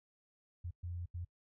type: tone bursts at uneven times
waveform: sine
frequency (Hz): 87.31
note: F2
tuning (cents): 0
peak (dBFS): -39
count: 3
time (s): 0.64-0.71 / 0.83-1.06 / 1.14-1.25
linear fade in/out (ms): 10
effects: noise-tail reverb RT60 0.1 s tail -23 dB re dry